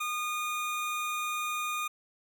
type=tone; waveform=25% pulse; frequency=1223 Hz; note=D#6; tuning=30 cents flat; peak=-27 dBFS; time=0-1.88 s; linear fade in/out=10 ms; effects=none